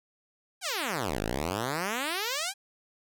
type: exponential two-way sweep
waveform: 5% pulse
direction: down then up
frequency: 830 to 48.87 to 830 Hz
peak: -18 dBFS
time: 0.61-2.54 s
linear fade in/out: 50 ms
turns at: 1.21 s
effects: none